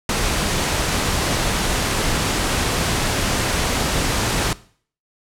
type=noise; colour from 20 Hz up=pink; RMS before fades=-20 dBFS; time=0.09-4.53 s; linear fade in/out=2 ms; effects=noise-tail reverb RT60 0.5 s tail -19 dB re dry + low-pass 10000 Hz 12 dB/octave